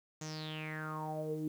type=tone with low-pass filter sweep; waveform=sawtooth; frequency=155.56 Hz; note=D#3; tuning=in tune; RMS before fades=-40 dBFS; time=0.21-1.48 s; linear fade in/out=5 ms; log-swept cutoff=6800 to 310 Hz; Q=8.4; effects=10-bit